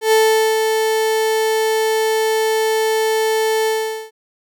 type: tone with ADSR envelope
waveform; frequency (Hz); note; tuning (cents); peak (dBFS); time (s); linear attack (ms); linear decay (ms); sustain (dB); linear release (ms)
35% pulse; 440; A4; 0; -8; 0.01-4.11; 110; 440; -5; 440
effects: none